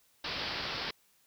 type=low-pass noise; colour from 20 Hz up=white; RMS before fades=-37 dBFS; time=0.24-0.91 s; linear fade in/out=5 ms; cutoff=5200 Hz; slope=96 dB/octave; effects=white hiss -68 dBFS RMS until 1.26 s